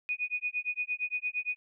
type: tone with tremolo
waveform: sine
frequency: 2477 Hz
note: D#7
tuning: 8 cents flat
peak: -27 dBFS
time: 0.09-1.56 s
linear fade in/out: 0 ms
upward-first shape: sine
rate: 8.7 Hz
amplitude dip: 100%
effects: none